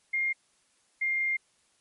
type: tone pair in turn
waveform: sine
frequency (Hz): 2123 / 2114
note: C7 / C7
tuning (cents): +25 / +17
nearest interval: unison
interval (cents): 8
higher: first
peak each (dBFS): -25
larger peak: neither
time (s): 0.13-0.33 / 1.01-1.37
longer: second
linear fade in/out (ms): 10
effects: white hiss -68 dBFS RMS until 1.8 s + MP3 48 kbps